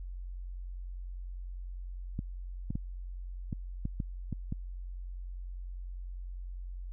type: clicks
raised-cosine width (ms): 5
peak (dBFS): -21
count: 8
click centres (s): 2.191 / 2.705 / 2.755 / 3.528 / 3.854 / 4.002 / 4.327 / 4.524
effects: added 45 Hz sine -38 dBFS peak until 6.92 s